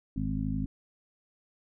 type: harmonic tone with a mistuned harmonic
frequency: 51.91 Hz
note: G#1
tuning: in tune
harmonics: 1 / 2 / 3 / 4 / 5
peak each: -35 / -36 / -35 / -35 / -34 dBFS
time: 0.16-0.66 s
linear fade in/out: 5 ms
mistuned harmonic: 1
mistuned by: -130 cents
effects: none